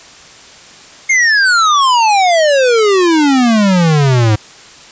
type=exponential sweep; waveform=square; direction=down; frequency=2161 to 103.83 Hz; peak=-8 dBFS; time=1.09-4.36 s; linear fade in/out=10 ms; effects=white hiss -37 dBFS RMS until 4.91 s + resampled to 16000 Hz